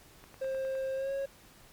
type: click train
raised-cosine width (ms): 0.5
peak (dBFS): -35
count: 6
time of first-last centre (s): 0.24-0.752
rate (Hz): 9.76
type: tone with pitch glide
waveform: triangle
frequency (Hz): 531 to 548.5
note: C5 to C#5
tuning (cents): +25 to -18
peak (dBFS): -29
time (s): 0.41-1.26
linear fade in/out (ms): 10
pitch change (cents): +57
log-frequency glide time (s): 0.95-1.12
effects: pink hiss -57 dBFS RMS until 1.72 s + MP3 96 kbps